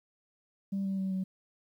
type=tone with pitch steps; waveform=sine; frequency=196 / 193.41 / 190.86 / 188.34 Hz; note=G3 / G3 / G3 / F#3; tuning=0 / -23 / -46 / +31 cents; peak=-28 dBFS; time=0.72-1.24 s; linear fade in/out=10 ms; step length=130 ms; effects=tanh soft clip ceiling -27 dBFS + 11-bit